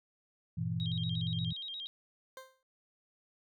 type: chord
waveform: sine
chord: E diminished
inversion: first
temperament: just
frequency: 98.89 / 118.67 / 164.81 Hz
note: G2 / Bb2 / E3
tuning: +16 / +31 / 0 cents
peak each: -39 / -36 / -35 dBFS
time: 0.57-1.53 s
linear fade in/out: 10 ms
type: tone with vibrato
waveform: sine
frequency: 3486 Hz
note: A7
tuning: 17 cents flat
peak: -39 dBFS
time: 0.8-1.87 s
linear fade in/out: 0 ms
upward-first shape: square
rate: 8.5 Hz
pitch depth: 150 cents each way
type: tone with exponential decay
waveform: 20% pulse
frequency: 523.3 Hz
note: C5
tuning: in tune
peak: -38 dBFS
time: 2.37-2.63 s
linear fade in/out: 1 ms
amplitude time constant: 56 ms
effects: none